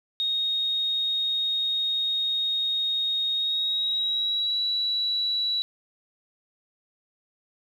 sine tone with pitch glide, 3729 to 3926 Hz, A#7 to B7, 0 to -11 cents, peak -23 dBFS, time 0.2-5.62 s, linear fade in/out 0 ms, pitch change +89 cents, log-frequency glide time 3.34-4.61 s, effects 9-bit

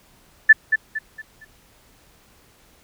sine tone with echo, 1755 Hz, A6, 5 cents flat, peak -4 dBFS, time 0.49-0.53 s, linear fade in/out 10 ms, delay 230 ms, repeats 4, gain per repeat -9 dB, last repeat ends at 1.45 s, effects pink hiss -55 dBFS RMS until 2.83 s

